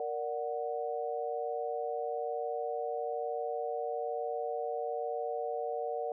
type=chord; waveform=sine; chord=Bb augmented; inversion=none; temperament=equal; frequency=466.2 / 587.3 / 740 Hz; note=Bb4 / D5 / F#5; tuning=0 / 0 / 0 cents; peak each=-36 / -38 / -37 dBFS; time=0-6.12 s; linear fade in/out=2 ms; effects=none